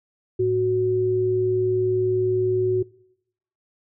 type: tone pair together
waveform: sine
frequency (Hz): 110 / 370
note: A2 / F#4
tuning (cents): 0 / 0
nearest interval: octave + major sixth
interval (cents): 2100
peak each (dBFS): -27 / -18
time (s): 0.39-2.83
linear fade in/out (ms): 10
effects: noise-tail reverb RT60 0.8 s tail -23 dB re dry

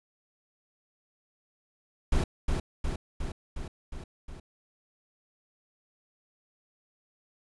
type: noise with echo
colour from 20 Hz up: brown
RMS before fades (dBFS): -24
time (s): 2.12-2.24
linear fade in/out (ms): 5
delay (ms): 360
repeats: 6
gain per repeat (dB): -3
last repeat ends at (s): 4.4
effects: resampled to 24000 Hz

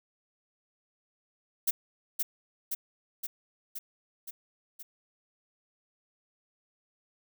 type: noise with echo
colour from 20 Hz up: violet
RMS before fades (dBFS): -26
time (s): 1.67-1.71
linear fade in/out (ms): 10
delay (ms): 520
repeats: 6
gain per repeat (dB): -3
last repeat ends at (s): 4.83
effects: none

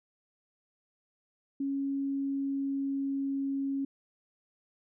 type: tone with pitch glide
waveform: sine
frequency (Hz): 276 to 274.4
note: C#4 to C#4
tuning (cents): -7 to -17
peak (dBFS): -29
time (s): 1.6-3.85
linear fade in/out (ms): 5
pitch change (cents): -10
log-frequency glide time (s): 1.81-3.48
effects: none

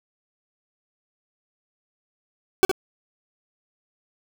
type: tone with echo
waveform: 40% pulse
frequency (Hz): 380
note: F#4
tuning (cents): +46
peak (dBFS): -11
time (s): 2.63-2.65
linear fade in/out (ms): 0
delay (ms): 64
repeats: 1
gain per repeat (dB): -8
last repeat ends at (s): 2.714
effects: none

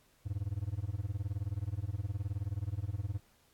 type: tone with tremolo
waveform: triangle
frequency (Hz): 100.1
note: G2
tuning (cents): +37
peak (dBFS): -28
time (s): 0.25-3.2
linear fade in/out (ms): 20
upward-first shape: sine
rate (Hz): 19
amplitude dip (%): 100
effects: pink hiss -68 dBFS RMS until 3.53 s + AAC 64 kbps

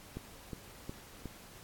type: click train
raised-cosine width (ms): 3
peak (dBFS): -27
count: 4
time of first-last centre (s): 0.17-1.257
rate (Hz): 2.76
effects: pink hiss -54 dBFS RMS until 1.63 s + AAC 64 kbps

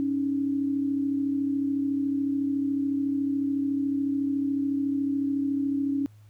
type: tone pair together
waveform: sine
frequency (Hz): 277.2 / 311.1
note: C#4 / D#4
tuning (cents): 0 / 0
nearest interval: major second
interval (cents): 200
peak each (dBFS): -24 / -33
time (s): 0-6.06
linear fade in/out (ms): 0
effects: added 105 Hz sine -49 dBFS peak until 6.29 s + pink hiss -66 dBFS RMS until 6.29 s

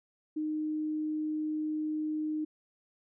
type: tone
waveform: sine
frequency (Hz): 307.8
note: D#4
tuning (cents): -19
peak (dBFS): -30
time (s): 0.36-2.45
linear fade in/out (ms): 10
effects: none

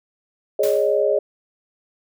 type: chord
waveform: sine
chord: Ab suspended fourth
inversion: none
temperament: equal with one note detuned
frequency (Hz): 415.3 / 554.4 / 615.5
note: Ab4 / Db5 / Eb5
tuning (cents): 0 / 0 / -19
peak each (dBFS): -20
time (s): 0.59-1.19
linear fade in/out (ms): 5
type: noise with exponential decay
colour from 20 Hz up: white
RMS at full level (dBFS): -29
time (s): 0.63-1.03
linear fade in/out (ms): 5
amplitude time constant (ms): 85
effects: none

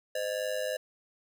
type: ring-modulated tone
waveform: square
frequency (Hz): 567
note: C#5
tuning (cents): +39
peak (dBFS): -28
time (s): 0.15-0.77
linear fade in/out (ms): 5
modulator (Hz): 51.2
effects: none

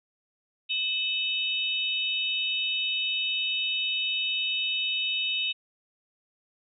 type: tone cluster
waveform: sine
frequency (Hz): 2602 / 2993 / 3722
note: E7 / F#7 / A#7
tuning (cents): -23 / +19 / -3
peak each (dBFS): -30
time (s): 0.69-5.53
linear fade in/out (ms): 20
effects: none

